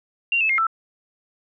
sine tone with pitch steps, 2764 / 2609 / 2127 / 1329 Hz, F7 / E7 / C7 / E6, -19 / -18 / +28 / +14 cents, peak -17 dBFS, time 0.32-0.668 s, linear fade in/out 2 ms, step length 87 ms, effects none

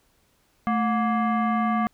sine tone with frequency modulation, 220 Hz, A3, in tune, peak -20 dBFS, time 0.67-1.87 s, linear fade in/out 0 ms, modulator 942 Hz, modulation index 1.1, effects pink hiss -65 dBFS RMS until 1.93 s

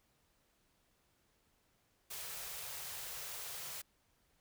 white band-stop noise, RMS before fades -45 dBFS, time 2.1-3.82 s, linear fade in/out 10 ms, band 170 to 390 Hz, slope 48 dB/octave, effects pink hiss -75 dBFS RMS until 4.4 s

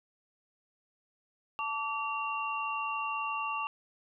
sine tone cluster, 882 / 1151 / 2757 Hz, A5 / D6 / F7, +4 / -35 / -23 cents, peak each -37 / -34 / -37 dBFS, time 1.59-3.67 s, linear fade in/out 0 ms, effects none

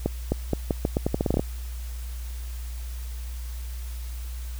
accelerating click train, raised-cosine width 2 ms, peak -9 dBFS, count 14, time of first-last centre 0.06-1.395 s, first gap 260 ms, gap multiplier 0.82, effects added 60 Hz sine -31 dBFS peak until 4.59 s + white hiss -47 dBFS RMS until 4.59 s

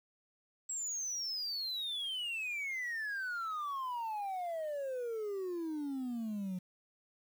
sine exponential sweep, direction down, 7760 to 178.9 Hz, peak -33 dBFS, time 0.69-6.59 s, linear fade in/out 10 ms, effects tanh soft clip ceiling -35 dBFS + 10-bit

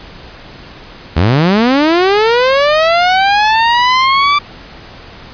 sawtooth linear sweep, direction up, 72.3 to 1174.7 Hz, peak -4 dBFS, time 1.16-4.39 s, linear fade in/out 10 ms, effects pink hiss -34 dBFS RMS until 5.33 s + resampled to 11025 Hz

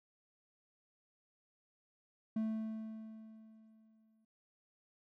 triangle tone with exponential decay, 220 Hz, A3, in tune, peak -30 dBFS, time 2.36-4.25 s, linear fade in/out 5 ms, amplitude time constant 410 ms, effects none

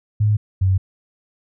sine tone pair in turn, 105.6 / 94.68 Hz, G#2 / F#2, +29 / +40 cents, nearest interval major second, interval 189 cents, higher first, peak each -13 dBFS, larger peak neither, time 0.2-0.37 / 0.61-0.78 s, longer neither, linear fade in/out 10 ms, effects none

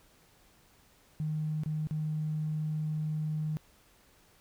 triangle tone with dropouts, 154.3 Hz, D#3, 14 cents flat, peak -26 dBFS, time 1.2-3.57 s, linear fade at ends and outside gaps 0 ms, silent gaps 1.635-1.66 / 1.871-1.91 s, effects tanh soft clip ceiling -28 dBFS + pink hiss -63 dBFS RMS until 4.4 s

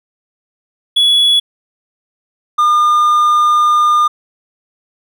triangle tone pair in turn, 3388 / 1209.7 Hz, G#7 / D#6, +34 / -49 cents, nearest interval octave + tritone, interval 1783 cents, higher first, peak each -6 dBFS, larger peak neither, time 0.96-1.4 / 2.58-4.08 s, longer second, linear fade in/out 10 ms, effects none

